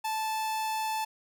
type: tone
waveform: 45% pulse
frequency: 875 Hz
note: A5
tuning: 10 cents flat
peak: -29 dBFS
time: 0.04-1.05 s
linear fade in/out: 10 ms
effects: none